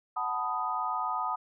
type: chord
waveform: sine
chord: B dominant seventh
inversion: second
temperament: equal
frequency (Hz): 740 / 880 / 987.8 / 1244.5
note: F#5 / A5 / B5 / D#6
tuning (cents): 0 / 0 / 0 / 0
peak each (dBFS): -36 / -35 / -35 / -32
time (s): 0.16-1.36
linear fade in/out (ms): 10
effects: none